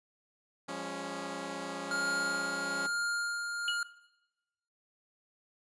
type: chord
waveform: 10% pulse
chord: Db major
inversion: first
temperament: equal with one note detuned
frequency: 174.61 / 204 / 277.2 Hz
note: F3 / Ab3 / Db4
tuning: 0 / -31 / 0 cents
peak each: -35 / -36 / -31 dBFS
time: 0.68-2.87 s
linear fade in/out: 10 ms
type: tone with tremolo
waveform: square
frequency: 1408 Hz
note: F6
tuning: 14 cents sharp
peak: -30 dBFS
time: 1.91-3.83 s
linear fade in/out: 2 ms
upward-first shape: sine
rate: 1.1 Hz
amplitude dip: 40%
type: tone with exponential decay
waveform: sine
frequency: 2912 Hz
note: F#7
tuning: 28 cents flat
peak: -27 dBFS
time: 3.68-3.83 s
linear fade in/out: 1 ms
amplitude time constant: 32 ms
effects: noise-tail reverb RT60 0.9 s tail -17 dB re dry + resampled to 22050 Hz